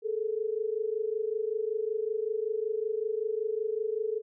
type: tone pair together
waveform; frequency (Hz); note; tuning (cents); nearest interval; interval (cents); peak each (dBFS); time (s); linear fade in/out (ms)
sine; 424.7 / 450; G#4 / A4; +39 / +39; minor second; 100; -31 / -31; 0.02-4.22; 50
effects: none